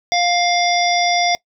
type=harmonic tone; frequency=702 Hz; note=F5; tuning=9 cents sharp; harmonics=1 / 3 / 5 / 7 / 8; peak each=-16 / -21 / -23 / -24 / -25 dBFS; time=0.12-1.35 s; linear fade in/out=0 ms; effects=noise-tail reverb RT60 0.1 s tail -22 dB re dry